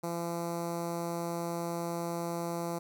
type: tone with notch filter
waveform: 10% pulse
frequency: 170 Hz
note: F3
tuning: 46 cents flat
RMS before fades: -35 dBFS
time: 0.03-2.79 s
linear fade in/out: 10 ms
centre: 2900 Hz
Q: 0.61
effects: none

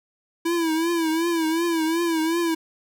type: tone with vibrato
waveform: square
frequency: 329.6 Hz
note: E4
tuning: in tune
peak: -21 dBFS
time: 0.45-2.55 s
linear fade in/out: 10 ms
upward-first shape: triangle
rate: 2.7 Hz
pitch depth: 90 cents each way
effects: none

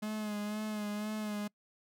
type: tone with vibrato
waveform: 45% pulse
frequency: 211.2 Hz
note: G#3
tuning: 29 cents sharp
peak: -35 dBFS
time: 0.02-1.48 s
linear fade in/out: 10 ms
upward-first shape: sine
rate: 2 Hz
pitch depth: 35 cents each way
effects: noise-tail reverb RT60 0.1 s tail -25 dB re dry

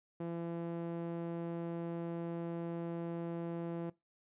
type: tone with band-pass filter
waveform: sawtooth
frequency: 168.9 Hz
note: E3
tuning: 42 cents sharp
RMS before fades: -40 dBFS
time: 0.2-3.9 s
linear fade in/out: 5 ms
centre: 360 Hz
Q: 0.97
effects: noise-tail reverb RT60 0.2 s tail -20 dB re dry + resampled to 8000 Hz

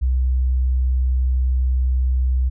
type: tone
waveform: sine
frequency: 63.7 Hz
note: C2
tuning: 46 cents flat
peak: -15 dBFS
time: 0.01-2.5 s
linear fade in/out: 20 ms
effects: none

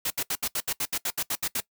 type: noise bursts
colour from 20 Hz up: white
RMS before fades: -28 dBFS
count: 13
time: 0.05-1.604 s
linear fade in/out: 5 ms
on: 54 ms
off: 71 ms
effects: noise-tail reverb RT60 0.1 s tail -20 dB re dry

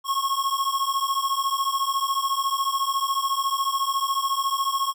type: beating tone pair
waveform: square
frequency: 1084 / 1098 Hz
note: C#6 / C#6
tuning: -39 / -17 cents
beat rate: 14 Hz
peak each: -26 dBFS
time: 0.04-4.94 s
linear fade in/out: 50 ms
effects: none

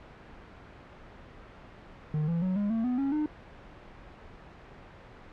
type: tone with pitch steps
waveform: triangle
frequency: 152.4 / 168.12 / 185.47 / 204.6 / 225.7 / 249 / 274.7 / 303 Hz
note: D#3 / E3 / F#3 / G#3 / A3 / B3 / C#4 / D#4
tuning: -36 / +34 / +4 / -26 / +44 / +14 / -16 / -46 cents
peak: -24 dBFS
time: 2.14-3.26 s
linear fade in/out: 2 ms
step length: 140 ms
effects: pink hiss -49 dBFS RMS until 5.32 s + low-pass 2000 Hz 12 dB/octave

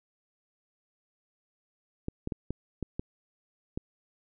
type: clicks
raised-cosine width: 3 ms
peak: -19 dBFS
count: 7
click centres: 2.084 / 2.274 / 2.322 / 2.506 / 2.827 / 2.995 / 3.775 s
effects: none

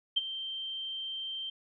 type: tone with ADSR envelope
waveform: sine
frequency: 3137 Hz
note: G7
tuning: 1 cent sharp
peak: -22 dBFS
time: 0.16-1.5 s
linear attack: 13 ms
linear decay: 25 ms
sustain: -13 dB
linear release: 6 ms
effects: none

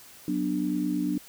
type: chord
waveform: sine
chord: B minor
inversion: second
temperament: just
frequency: 185.21 / 246.9 / 296.3 Hz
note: F#3 / B3 / D4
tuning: +2 / 0 / +15 cents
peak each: -31 / -31 / -27 dBFS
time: 0.28-1.18 s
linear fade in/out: 2 ms
effects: white hiss -50 dBFS RMS until 1.28 s

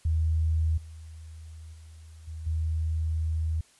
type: tone with level steps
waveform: sine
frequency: 79.8 Hz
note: D#2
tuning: 44 cents sharp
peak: -22 / -41 / -45 / -35 / -25 dBFS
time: 0.05-3.61 s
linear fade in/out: 5 ms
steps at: 0.77 / 1.73 / 2.27 / 2.46 s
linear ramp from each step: 10 ms
effects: white hiss -60 dBFS RMS until 3.79 s + resampled to 24000 Hz

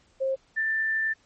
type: tone pair in turn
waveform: sine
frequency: 533 / 1775.3 Hz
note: C5 / A6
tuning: +32 / +15 cents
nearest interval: octave + major sixth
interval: 2083 cents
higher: second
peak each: -23 dBFS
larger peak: neither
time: 0.2-0.36 / 0.56-1.14 s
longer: second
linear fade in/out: 20 ms
effects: pink hiss -63 dBFS RMS until 1.25 s + MP3 32 kbps

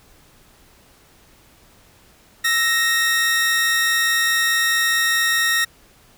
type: tone pair together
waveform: sawtooth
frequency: 1322.1 / 1864.7 Hz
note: E6 / A#6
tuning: +5 / 0 cents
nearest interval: tritone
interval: 595 cents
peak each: -23 / -13 dBFS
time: 2.44-5.65 s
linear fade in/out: 10 ms
effects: pink hiss -52 dBFS RMS until 6.17 s

